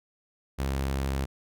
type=tone; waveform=sawtooth; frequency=67.6 Hz; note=C#2; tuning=43 cents flat; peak=-23 dBFS; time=0.58-1.26 s; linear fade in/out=20 ms; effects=none